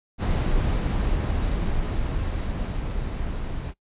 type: noise with level ramp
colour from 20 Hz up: brown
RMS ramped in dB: -21 to -30 dBFS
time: 0.18-3.74 s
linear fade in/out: 50 ms
effects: noise-tail reverb RT60 0.1 s tail -21 dB re dry + resampled to 8000 Hz